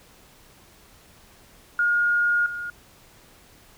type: tone with level steps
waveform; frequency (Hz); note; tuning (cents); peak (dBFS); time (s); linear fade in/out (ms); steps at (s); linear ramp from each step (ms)
sine; 1427; F6; +37; -18 / -29; 1.79-2.7; 2; 2.46; 2
effects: pink hiss -53 dBFS RMS until 3.77 s